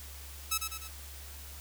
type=tone with echo; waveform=5% pulse; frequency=1300 Hz; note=E6; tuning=24 cents flat; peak=-16 dBFS; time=0.51-0.58 s; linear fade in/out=10 ms; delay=100 ms; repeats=3; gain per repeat=-5 dB; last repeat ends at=0.88 s; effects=added 70 Hz sine -46 dBFS peak until 1.6 s + white hiss -49 dBFS RMS until 1.6 s